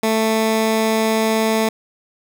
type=tone; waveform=15% pulse; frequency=221 Hz; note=A3; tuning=8 cents sharp; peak=-9 dBFS; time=0.03-1.69 s; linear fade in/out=5 ms; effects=none